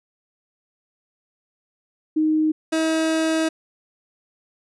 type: tone pair in turn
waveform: sine / 30% pulse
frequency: 311.1 / 320.2 Hz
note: D#4 / D#4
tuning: 0 / +50 cents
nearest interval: unison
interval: 50 cents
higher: second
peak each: -16 dBFS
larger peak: neither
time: 2.16-2.52 / 2.72-3.49 s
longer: second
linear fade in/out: 10 ms
effects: resampled to 24000 Hz